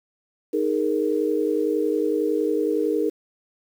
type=chord; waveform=sine; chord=D# suspended fourth; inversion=none; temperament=equal; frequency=311.1 / 415.3 / 466.2 Hz; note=D#4 / G#4 / A#4; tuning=0 / 0 / 0 cents; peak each=-24 dBFS; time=0.53-3.1 s; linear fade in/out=10 ms; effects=8-bit